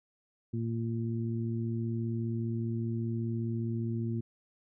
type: harmonic tone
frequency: 114.9 Hz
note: A#2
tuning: 25 cents flat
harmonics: 1 / 2 / 3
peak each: -32 / -35 / -40 dBFS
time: 0.53-4.21 s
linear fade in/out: 10 ms
effects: none